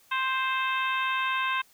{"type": "harmonic tone", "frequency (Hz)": 524, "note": "C5", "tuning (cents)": 2, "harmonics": [2, 3, 4, 5, 6, 7], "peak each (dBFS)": [-28, -31, -36, -32, -39, -39], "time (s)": [0.11, 1.62], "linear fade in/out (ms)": 10, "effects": ["white hiss -60 dBFS RMS until 1.73 s"]}